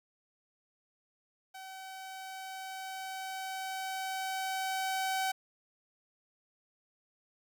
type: tone with level ramp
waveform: sawtooth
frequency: 762 Hz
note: G5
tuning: 49 cents flat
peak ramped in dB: -41 to -26 dBFS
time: 1.54-5.32 s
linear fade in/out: 10 ms
effects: 11-bit